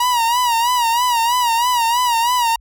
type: tone with vibrato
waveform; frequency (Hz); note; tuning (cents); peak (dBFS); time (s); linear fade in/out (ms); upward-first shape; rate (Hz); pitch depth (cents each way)
45% pulse; 955; A#5; +42; -14; 0-2.56; 5; sine; 3.1; 82
effects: added 50 Hz sine -46 dBFS peak until 2.6 s